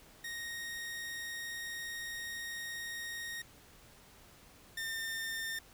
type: tone pair in turn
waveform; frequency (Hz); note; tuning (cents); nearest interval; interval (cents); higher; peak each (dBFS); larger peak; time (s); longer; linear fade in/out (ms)
sawtooth; 1864.7 / 1808.5; A#6 / A6; 0 / +47; minor second; 53; first; -36 / -33; second; 0.24-3.42 / 4.77-5.59; first; 5
effects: pink hiss -59 dBFS RMS until 5.73 s